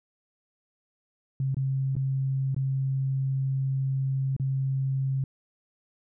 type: tone with dropouts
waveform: sine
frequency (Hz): 134.3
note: C3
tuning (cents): +46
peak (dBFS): -24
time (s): 1.4-5.24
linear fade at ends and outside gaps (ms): 2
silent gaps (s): 1.545-1.568 / 1.954-1.965 / 2.546-2.564 / 4.365-4.398
effects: none